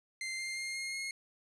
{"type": "tone with pitch steps", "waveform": "sawtooth", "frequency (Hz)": [2087, 2104, 2121, 2138, 2156], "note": ["C7", "C7", "C7", "C7", "C#7"], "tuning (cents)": [-5, 9, 23, 37, -49], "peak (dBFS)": -33, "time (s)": [0.21, 1.11], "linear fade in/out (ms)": 2, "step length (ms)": 180, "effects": ["resampled to 24000 Hz"]}